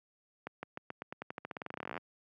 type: accelerating click train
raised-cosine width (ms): 0.5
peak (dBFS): -24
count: 28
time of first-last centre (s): 0.47-1.977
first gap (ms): 160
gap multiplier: 0.9
effects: high-pass 150 Hz 12 dB/octave